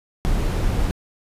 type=noise; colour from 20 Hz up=brown; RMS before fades=-20 dBFS; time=0.25-0.91 s; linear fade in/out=0 ms; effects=resampled to 32000 Hz